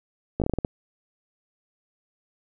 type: slowing click train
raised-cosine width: 2 ms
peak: -11 dBFS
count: 8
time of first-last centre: 0.4-0.648 s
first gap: 17 ms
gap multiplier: 1.24
effects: none

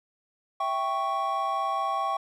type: chord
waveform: triangle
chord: C# diminished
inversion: first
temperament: equal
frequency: 659.3 / 784 / 1108.7 Hz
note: E5 / G5 / C#6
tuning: 0 / 0 / 0 cents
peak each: -32 / -28 / -26 dBFS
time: 0.6-2.17 s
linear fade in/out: 5 ms
effects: none

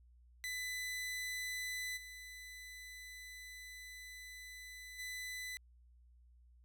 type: tone with level steps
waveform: sawtooth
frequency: 2000 Hz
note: B6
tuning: 21 cents sharp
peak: -36 / -46 / -39 dBFS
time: 0.44-5.57 s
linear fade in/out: 0 ms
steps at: 1.96 / 4.98 s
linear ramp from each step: 20 ms
effects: added 60 Hz sine -61 dBFS peak until 6.64 s

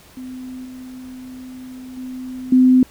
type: tone with level steps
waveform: sine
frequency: 255.7 Hz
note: C4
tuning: 40 cents flat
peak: -29 / -32 / -27 / -8 dBFS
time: 0.17-2.83 s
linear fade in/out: 2 ms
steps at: 0.65 / 1.97 / 2.52 s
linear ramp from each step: 5 ms
effects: pink hiss -47 dBFS RMS until 2.9 s

